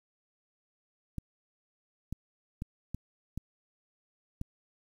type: clicks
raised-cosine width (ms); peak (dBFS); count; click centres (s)
5; -23; 6; 1.183 / 2.126 / 2.621 / 2.946 / 3.376 / 4.414
effects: 9-bit